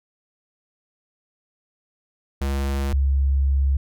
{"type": "tone pair in turn", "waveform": ["square", "sine"], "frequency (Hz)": [68.8, 68.46], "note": ["C#2", "C#2"], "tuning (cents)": [-12, -21], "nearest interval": "unison", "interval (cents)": 9, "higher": "first", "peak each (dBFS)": [-22, -16], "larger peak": "second", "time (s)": [[2.41, 2.93], [2.93, 3.77]], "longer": "second", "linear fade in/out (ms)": 5, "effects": []}